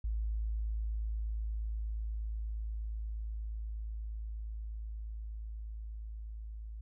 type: tone with level ramp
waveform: sine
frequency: 54.2 Hz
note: A1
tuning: 25 cents flat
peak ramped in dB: -31 to -41 dBFS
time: 0.04-6.81 s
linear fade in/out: 5 ms
effects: none